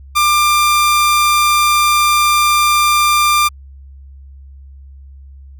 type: tone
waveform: sawtooth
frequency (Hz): 1192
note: D6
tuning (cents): +25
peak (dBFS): -6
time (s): 0.15-3.49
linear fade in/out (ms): 20
effects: added 68 Hz sine -34 dBFS peak until 5.59 s